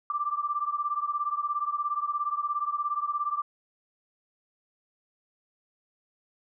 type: beating tone pair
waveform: sine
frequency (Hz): 1172 / 1189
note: D6 / D6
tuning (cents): -4 / +21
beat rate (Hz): 17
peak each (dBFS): -29 / -31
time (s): 0.1-3.42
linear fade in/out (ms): 2
effects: none